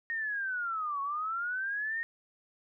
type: linear two-way sweep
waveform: sine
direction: down then up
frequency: 1860 to 1099 to 1860 Hz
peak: -31 dBFS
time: 0.1-2.03 s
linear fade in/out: 0 ms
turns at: 1.01 s
effects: none